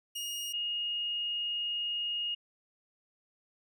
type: tone pair in turn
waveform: sawtooth / sine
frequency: 2860 / 2860 Hz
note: F7 / F7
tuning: +41 / +41 cents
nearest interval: unison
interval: 0 cents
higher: neither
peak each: -32 / -31 dBFS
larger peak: second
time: 0.15-0.53 / 0.53-2.35 s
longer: second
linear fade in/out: 10 ms
effects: none